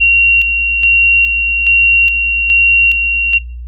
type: tone with tremolo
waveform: sine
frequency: 2751 Hz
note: F7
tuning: 27 cents flat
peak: -5 dBFS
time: 0-3.39 s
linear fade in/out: 20 ms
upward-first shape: square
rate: 1.2 Hz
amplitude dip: 45%
effects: noise-tail reverb RT60 0.4 s tail -23 dB re dry + added 60 Hz sine -23 dBFS peak until 3.67 s